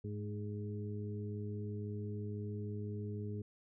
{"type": "harmonic tone with a mistuned harmonic", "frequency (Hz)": 103.83, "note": "G#2", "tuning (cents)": 0, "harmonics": [1, 2, 3, 4], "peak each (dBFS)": [-40, -45, -51, -47], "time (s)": [0.04, 3.42], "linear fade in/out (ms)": 5, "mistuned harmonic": 2, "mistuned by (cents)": 18, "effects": []}